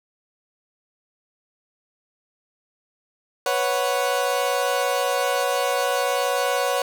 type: chord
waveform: 30% pulse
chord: B suspended second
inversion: none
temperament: equal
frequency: 493.9 / 554.4 / 740 Hz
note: B4 / C#5 / F#5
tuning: 0 / 0 / 0 cents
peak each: -23 / -21 / -23 dBFS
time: 3.46-6.82 s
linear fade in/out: 2 ms
effects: none